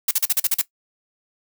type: noise bursts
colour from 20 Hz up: blue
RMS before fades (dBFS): -18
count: 8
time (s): 0.08-0.615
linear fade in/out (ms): 5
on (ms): 31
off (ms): 41
effects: noise-tail reverb RT60 0.1 s tail -17 dB re dry